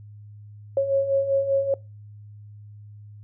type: beating tone pair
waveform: sine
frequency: 544 / 549.1 Hz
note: C#5 / C#5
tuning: -33 / -17 cents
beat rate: 5.1 Hz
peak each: -26 / -20 dBFS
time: 0.77-1.74 s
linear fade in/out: 2 ms
effects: noise-tail reverb RT60 0.3 s tail -25 dB re dry + added 104 Hz sine -41 dBFS peak until 3.23 s